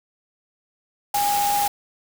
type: tone in noise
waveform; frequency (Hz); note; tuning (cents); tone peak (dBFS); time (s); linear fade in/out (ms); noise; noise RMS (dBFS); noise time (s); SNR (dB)
sine; 816; G#5; -31; -19; 1.14-1.68; 5; white; -27; 1.14-1.68; +5
effects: none